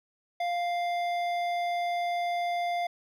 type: tone with hard clipping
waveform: sine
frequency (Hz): 698.5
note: F5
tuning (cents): 0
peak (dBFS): -29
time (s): 0.4-2.87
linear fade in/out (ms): 5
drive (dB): 11
effects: none